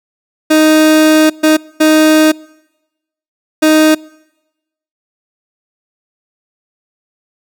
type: tone bursts at uneven times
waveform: 30% pulse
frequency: 311.1 Hz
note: D#4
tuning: in tune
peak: -3 dBFS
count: 4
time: 0.5-1.3 / 1.43-1.57 / 1.8-2.32 / 3.62-3.95 s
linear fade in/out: 10 ms
effects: noise-tail reverb RT60 1.0 s tail -25 dB re dry